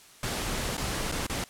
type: noise with dropouts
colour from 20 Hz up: pink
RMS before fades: -31 dBFS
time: 0.23-1.44 s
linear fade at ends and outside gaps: 2 ms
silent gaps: 0.769-0.778 / 1.116-1.122 / 1.267-1.297 s
effects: white hiss -53 dBFS RMS until 1.49 s + low-pass 11000 Hz 12 dB/octave